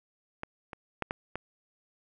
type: clicks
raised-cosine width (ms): 0.5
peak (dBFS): -20 / -25 / -15 / -16 / -19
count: 5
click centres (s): 0.434 / 0.732 / 1.023 / 1.109 / 1.356
effects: none